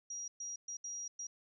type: tone bursts at uneven times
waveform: sine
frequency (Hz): 5730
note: F8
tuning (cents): +44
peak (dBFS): -40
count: 5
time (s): 0.1-0.28 / 0.4-0.56 / 0.68-0.77 / 0.84-1.08 / 1.19-1.27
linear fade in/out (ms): 5
effects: none